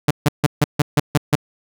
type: tone bursts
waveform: sawtooth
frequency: 147.3 Hz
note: D3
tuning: 6 cents sharp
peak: -7 dBFS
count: 8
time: 0.08-1.354 s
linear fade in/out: 5 ms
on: 28 ms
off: 150 ms
effects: none